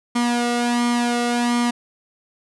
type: tone with flanger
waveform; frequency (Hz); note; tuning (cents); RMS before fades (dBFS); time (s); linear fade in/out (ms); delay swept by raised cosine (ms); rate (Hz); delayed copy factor
sawtooth; 240; B3; -49; -20; 0.15-1.71; 10; 0.92 to 1.49; 1.4; +0.7
effects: resampled to 24000 Hz